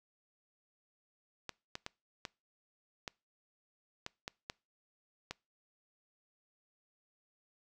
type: clicks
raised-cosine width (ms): 0.2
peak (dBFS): -22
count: 9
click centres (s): 1.493 / 1.754 / 1.864 / 2.252 / 3.078 / 4.064 / 4.279 / 4.499 / 5.31
effects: noise-tail reverb RT60 0.3 s tail -25 dB re dry